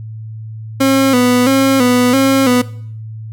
30% pulse tone with vibrato, 258.2 Hz, C4, 23 cents flat, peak -6 dBFS, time 0.8-2.62 s, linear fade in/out 10 ms, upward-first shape square, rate 1.5 Hz, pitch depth 74 cents each way, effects noise-tail reverb RT60 0.6 s tail -19 dB re dry + added 110 Hz sine -25 dBFS peak until 3.32 s

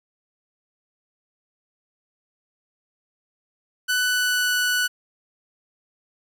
sawtooth tone with pitch glide, 1494 to 1482 Hz, F#6 to F#6, +16 to +2 cents, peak -16 dBFS, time 3.88-4.88 s, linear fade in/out 20 ms, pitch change -14 cents, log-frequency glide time 3.98-4.54 s, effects none

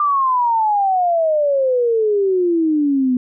sine exponential sweep, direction down, 1196 to 246.9 Hz, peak -13 dBFS, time 0-3.17 s, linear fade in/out 2 ms, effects none

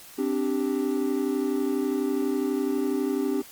triangle chord, C suspended second, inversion none, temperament equal, 261.6 / 293.7 / 392 Hz, C4 / D4 / G4, 0 / 0 / 0 cents, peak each -26 dBFS, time 0.18-3.42 s, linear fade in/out 10 ms, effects white hiss -47 dBFS RMS until 3.51 s + Opus 48 kbps

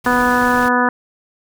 pink noise, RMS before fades -30 dBFS, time 0.04-0.69 s, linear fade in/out 10 ms
harmonic tone, 246.9 Hz, B3, in tune, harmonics 1 / 2 / 3 / 4 / 5 / 6 / 7, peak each -18 / -21 / -22 / -18 / -21 / -20 / -21 dBFS, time 0.06-0.89 s, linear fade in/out 2 ms
effects none

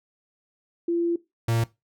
sine / 45% pulse tone pair in turn, 341 / 115.18 Hz, F4 / A#2, -41 / -20 cents, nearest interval octave + perfect fifth, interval 1879 cents, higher first, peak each -21 dBFS, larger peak neither, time 0.88-1.16 / 1.48-1.64 s, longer first, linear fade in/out 5 ms, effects noise-tail reverb RT60 0.2 s tail -18 dB re dry

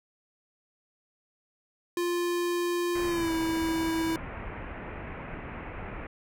square tone with pitch glide, 349.2 to 325.8 Hz, F4 to E4, 0 to -20 cents, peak -27 dBFS, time 1.97-4.16 s, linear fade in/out 2 ms, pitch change -120 cents, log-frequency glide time 3.05-3.33 s
pink low-pass noise, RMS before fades -39 dBFS, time 2.95-6.07 s, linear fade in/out 5 ms, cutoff 2500 Hz, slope 48 dB/octave
effects none

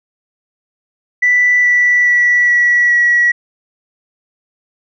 sine tone with pitch steps, 1975.5 / 1963 / 1950.6 / 1938.2 / 1925.9 Hz, B6 / B6 / B6 / B6 / B6, 0 / -11 / -22 / -33 / -44 cents, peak -7 dBFS, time 1.22-3.32 s, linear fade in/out 10 ms, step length 420 ms, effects tanh soft clip ceiling -3 dBFS

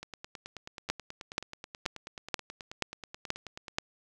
two click trains, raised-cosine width 0.2 ms, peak -11 / -24 dBFS, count 7 / 35, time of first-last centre 0.9-3.785 / 0.03-3.682 s, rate 2.08 / 9.31 Hz, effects none

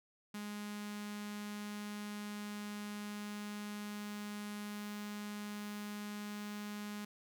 sawtooth tone with notch filter, 207.7 Hz, G#3, in tune, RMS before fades -44 dBFS, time 0.34-7.05 s, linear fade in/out 5 ms, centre 520 Hz, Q 0.83, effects none

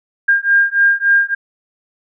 sine beating tone pair, 1606 / 1609.5 Hz, G6 / G6, +41 / +45 cents, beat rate 3.5 Hz, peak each -13 dBFS, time 0.28-1.35 s, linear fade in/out 10 ms, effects none

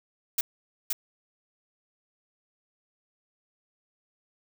blue noise with echo, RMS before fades -25 dBFS, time 0.38-0.41 s, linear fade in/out 5 ms, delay 520 ms, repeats 1, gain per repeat -3 dB, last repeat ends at 0.93 s, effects none

